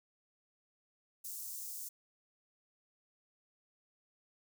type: high-pass noise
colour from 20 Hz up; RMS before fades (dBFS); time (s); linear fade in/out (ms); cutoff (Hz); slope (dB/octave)
white; -44; 1.24-1.89; 10; 6000; 24
effects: none